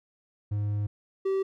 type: tone pair in turn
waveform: triangle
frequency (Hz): 103.5 / 386.1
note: G#2 / G4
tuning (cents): -5 / -26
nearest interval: octave + major seventh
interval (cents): 2279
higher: second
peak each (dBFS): -24 / -22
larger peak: second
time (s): 0.51-0.87 / 1.25-1.43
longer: first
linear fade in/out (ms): 10
effects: none